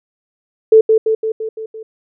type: tone with echo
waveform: sine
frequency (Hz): 440.8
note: A4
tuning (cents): +3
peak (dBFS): -3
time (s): 0.72-0.81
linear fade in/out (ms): 5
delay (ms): 170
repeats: 6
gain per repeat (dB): -4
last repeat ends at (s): 1.83
effects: none